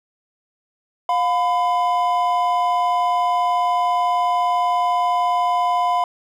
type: tone pair together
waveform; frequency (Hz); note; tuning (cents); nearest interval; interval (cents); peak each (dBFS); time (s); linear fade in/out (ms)
triangle; 710 / 1004.1; F5 / B5; +28 / +28; tritone; 600; -17; 1.09-6.04; 2
effects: none